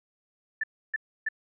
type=tone bursts; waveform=sine; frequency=1760 Hz; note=A6; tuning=in tune; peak=-25 dBFS; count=3; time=0.61-1.288 s; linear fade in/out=5 ms; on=26 ms; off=300 ms; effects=none